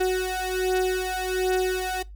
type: beating tone pair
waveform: 35% pulse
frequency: 370 / 371.3 Hz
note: F#4 / F#4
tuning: 0 / +6 cents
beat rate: 1.3 Hz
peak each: -24 dBFS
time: 0-2.03 s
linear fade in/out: 10 ms
effects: noise-tail reverb RT60 0.2 s tail -22 dB re dry + added 50 Hz sine -39 dBFS peak until 2.15 s